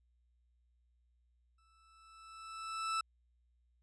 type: tone with exponential growth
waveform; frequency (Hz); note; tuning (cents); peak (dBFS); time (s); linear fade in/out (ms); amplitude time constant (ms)
40% pulse; 1318.5; E6; 0; -31; 1.58-3.01; 5; 310
effects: added 60 Hz sine -70 dBFS peak until 3.82 s + resampled to 22050 Hz